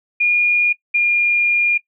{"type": "tone pair in turn", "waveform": "sine", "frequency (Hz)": [2429, 2414], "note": ["D#7", "D7"], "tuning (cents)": [-42, 47], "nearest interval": "unison", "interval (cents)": 11, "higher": "first", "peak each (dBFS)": -12, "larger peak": "neither", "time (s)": [[0.2, 0.73], [0.94, 1.78]], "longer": "second", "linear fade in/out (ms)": 10, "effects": ["noise-tail reverb RT60 0.1 s tail -19 dB re dry"]}